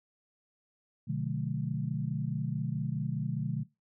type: chord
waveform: sine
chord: B diminished seventh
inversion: none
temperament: just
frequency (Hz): 123.47 / 148.16 / 177.8 / 213.4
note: B2 / D3 / F3 / Ab3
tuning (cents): 0 / +16 / +31 / +47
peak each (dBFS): -36 / -33 / -37 / -38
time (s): 1.07-3.64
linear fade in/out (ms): 20
effects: noise-tail reverb RT60 0.2 s tail -18 dB re dry